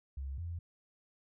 sine tone pair in turn, 68 / 85.25 Hz, C#2 / F2, -33 / -41 cents, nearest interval major third, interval 392 cents, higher second, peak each -37 / -37 dBFS, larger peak neither, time 0.17-0.38 / 0.38-0.59 s, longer neither, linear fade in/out 5 ms, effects none

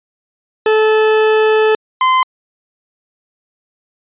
40% pulse tone pair in turn, 434.4 / 1033.2 Hz, A4 / C6, -22 / -22 cents, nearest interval octave + minor third, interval 1500 cents, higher second, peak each -8 dBFS, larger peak neither, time 0.66-1.75 / 2.01-2.23 s, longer first, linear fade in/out 2 ms, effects resampled to 8000 Hz

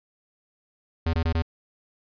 square tone bursts, 82.41 Hz, E2, in tune, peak -22 dBFS, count 4, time 1.06-1.422 s, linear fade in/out 5 ms, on 74 ms, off 22 ms, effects resampled to 11025 Hz

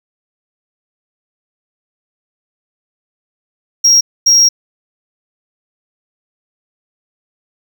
triangle tone bursts at uneven times, 5610 Hz, F8, 7 cents sharp, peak -4 dBFS, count 2, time 3.84-4.01 / 4.26-4.49 s, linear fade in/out 10 ms, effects none

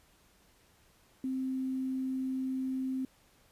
sine tone with quantisation, 261.6 Hz, C4, in tune, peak -31 dBFS, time 1.24-3.05 s, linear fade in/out 2 ms, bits 10, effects pink hiss -65 dBFS RMS until 3.51 s + resampled to 32000 Hz

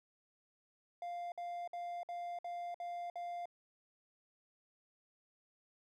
triangle tone bursts, 698.5 Hz, F5, in tune, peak -38 dBFS, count 7, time 1.02-3.456 s, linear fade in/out 2 ms, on 300 ms, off 56 ms, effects none

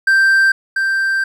triangle tone pair in turn, 1570 / 1570 Hz, G6 / G6, +2 / +2 cents, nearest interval unison, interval 0 cents, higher neither, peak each -7 / -12 dBFS, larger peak first, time 0.07-0.52 / 0.76-1.24 s, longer second, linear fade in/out 5 ms, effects none

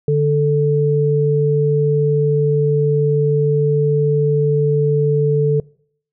sine tone pair together, 146.83 / 440 Hz, D3 / A4, 0 / 0 cents, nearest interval octave + perfect fifth, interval 1900 cents, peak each -15 dBFS, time 0.08-5.6 s, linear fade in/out 2 ms, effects noise-tail reverb RT60 0.6 s tail -25 dB re dry

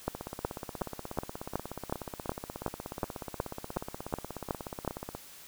two click trains, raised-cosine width 1 ms, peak -15 / -23 dBFS, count 14 / 84, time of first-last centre 0.08-4.877 / 0.15-5.15 s, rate 2.71 / 16.6 Hz, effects white hiss -51 dBFS RMS until 5.47 s

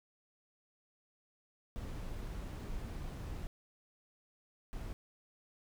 brown noise bursts at uneven times, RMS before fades -42 dBFS, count 2, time 1.76-3.47 / 4.73-4.93 s, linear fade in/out 0 ms, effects none

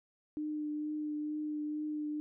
sine tone with vibrato, 301.6 Hz, D4, 46 cents sharp, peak -34 dBFS, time 0.37-2.2 s, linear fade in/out 0 ms, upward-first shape triangle, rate 2.2 Hz, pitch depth 16 cents each way, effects none

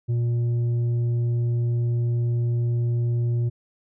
sine tone with tanh clipping, 118.9 Hz, A#2, 35 cents sharp, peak -21 dBFS, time 0.08-3.5 s, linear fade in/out 20 ms, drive 5 dB, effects none

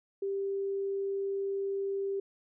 sine tone, 393.7 Hz, G4, 8 cents sharp, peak -30 dBFS, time 0.22-2.2 s, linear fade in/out 5 ms, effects none

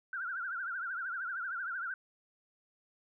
sine tone with vibrato, 1469 Hz, F#6, 13 cents flat, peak -35 dBFS, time 0.13-1.94 s, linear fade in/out 2 ms, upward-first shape triangle, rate 13 Hz, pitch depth 170 cents each way, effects none

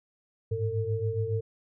sine tone cluster, 101.9 / 109.1 / 451.2 Hz, G#2 / A2 / A4, -32 / -14 / +44 cents, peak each -31 dBFS, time 0.51-1.41 s, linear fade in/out 10 ms, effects none

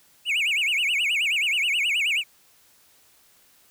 triangle tone with vibrato, 2534 Hz, D#7, 31 cents sharp, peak -19 dBFS, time 0.25-2.24 s, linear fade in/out 50 ms, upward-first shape sine, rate 9.4 Hz, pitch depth 270 cents each way, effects white hiss -58 dBFS RMS until 3.7 s

